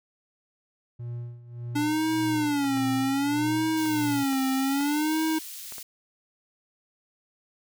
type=tone with tremolo; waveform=triangle; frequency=119.6 Hz; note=A#2; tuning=45 cents sharp; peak=-29 dBFS; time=0.99-4.24 s; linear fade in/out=10 ms; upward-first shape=sine; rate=1.7 Hz; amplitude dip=80%
type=tone with vibrato; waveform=square; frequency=290 Hz; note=D4; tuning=22 cents flat; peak=-24 dBFS; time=1.75-5.39 s; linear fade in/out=10 ms; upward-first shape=sine; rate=0.64 Hz; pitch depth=160 cents each way
type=clicks; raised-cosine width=0.5 ms; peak=-28 dBFS; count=7; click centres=2.644 / 2.773 / 3.857 / 4.33 / 4.808 / 5.723 / 5.782 s
type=high-pass noise; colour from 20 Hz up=white; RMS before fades=-40 dBFS; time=3.77-5.83 s; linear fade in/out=5 ms; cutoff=3000 Hz; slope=12 dB/octave
effects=none